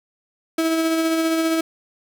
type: tone with tremolo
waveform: 35% pulse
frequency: 324.8 Hz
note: E4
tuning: 26 cents flat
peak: -15 dBFS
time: 0.58-1.61 s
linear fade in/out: 5 ms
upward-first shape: sine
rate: 15 Hz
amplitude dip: 30%
effects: none